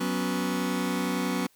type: chord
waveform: sawtooth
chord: F# suspended fourth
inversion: none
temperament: just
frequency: 185 / 246.7 / 277.5 Hz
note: F#3 / B3 / C#4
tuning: 0 / -2 / +2 cents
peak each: -26 / -26 / -27 dBFS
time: 0-1.47 s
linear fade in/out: 10 ms
effects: white hiss -63 dBFS RMS until 1.55 s